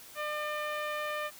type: tone with low-pass filter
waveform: 10% pulse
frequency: 601 Hz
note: D5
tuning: 40 cents sharp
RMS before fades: -35 dBFS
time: 0.15-1.31 s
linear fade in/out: 50 ms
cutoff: 2100 Hz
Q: 0.72
effects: white hiss -51 dBFS RMS until 1.39 s